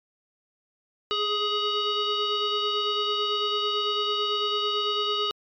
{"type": "tone with frequency modulation", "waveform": "sine", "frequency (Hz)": 2093, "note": "C7", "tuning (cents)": 0, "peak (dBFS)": -23, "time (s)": [1.11, 5.31], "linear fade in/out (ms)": 0, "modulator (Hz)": 839, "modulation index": 2.3, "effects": ["MP3 96 kbps"]}